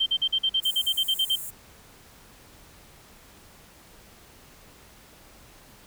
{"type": "tone bursts", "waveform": "sine", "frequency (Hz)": 3136, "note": "G7", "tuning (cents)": 0, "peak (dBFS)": -20, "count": 13, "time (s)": [0, 1.359], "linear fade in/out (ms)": 10, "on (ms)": 63, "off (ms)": 45}
{"type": "high-pass noise", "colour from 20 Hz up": "white", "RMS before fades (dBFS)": -36, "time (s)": [0.62, 1.51], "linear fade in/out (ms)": 20, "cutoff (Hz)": 6900, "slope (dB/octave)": 96}
{"effects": ["pink hiss -52 dBFS RMS until 5.86 s"]}